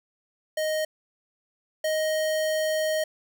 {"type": "tone pair in turn", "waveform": "square", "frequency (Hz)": [622.3, 624.6], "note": ["D#5", "D#5"], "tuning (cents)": [0, 7], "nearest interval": "unison", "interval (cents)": 7, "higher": "second", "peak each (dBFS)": [-25, -24], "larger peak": "second", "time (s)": [[0.57, 0.85], [1.84, 3.04]], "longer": "second", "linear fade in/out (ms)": 5, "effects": []}